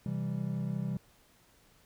triangle chord, C major, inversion none, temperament equal, 130.81 / 164.81 / 196 Hz, C3 / E3 / G3, 0 / 0 / 0 cents, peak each -34 dBFS, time 0.06-0.97 s, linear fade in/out 2 ms, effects pink hiss -64 dBFS RMS until 1.85 s

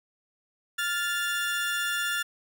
30% pulse tone pair together, 1400 / 1746.1 Hz, F6 / A6, +4 / -14 cents, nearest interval major third, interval 382 cents, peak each -27 dBFS, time 0.78-2.23 s, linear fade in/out 10 ms, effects none

